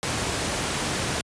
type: noise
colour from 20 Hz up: pink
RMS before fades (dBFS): -26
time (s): 0.03-1.21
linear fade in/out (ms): 0
effects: high-pass 80 Hz 12 dB/octave + resampled to 22050 Hz